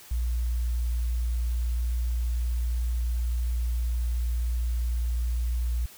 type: tone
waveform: sine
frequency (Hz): 59.4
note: A#1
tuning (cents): +33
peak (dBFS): -24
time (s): 0.11-5.86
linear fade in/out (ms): 5
effects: white hiss -49 dBFS RMS until 5.97 s